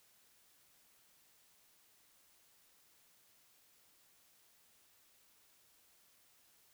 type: silence
effects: white hiss -69 dBFS RMS until 6.73 s